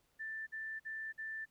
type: tone bursts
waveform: sine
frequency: 1770 Hz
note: A6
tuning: 10 cents sharp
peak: -40 dBFS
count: 4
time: 0.19-1.457 s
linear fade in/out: 20 ms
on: 280 ms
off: 49 ms
effects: pink hiss -75 dBFS RMS until 1.5 s